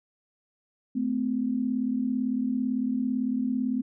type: tone pair together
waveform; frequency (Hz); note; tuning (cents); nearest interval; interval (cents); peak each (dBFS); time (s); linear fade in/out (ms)
sine; 218.8 / 256.7; A3 / C4; -9 / -33; minor third; 276; -29 / -26; 0.95-3.82; 10
effects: none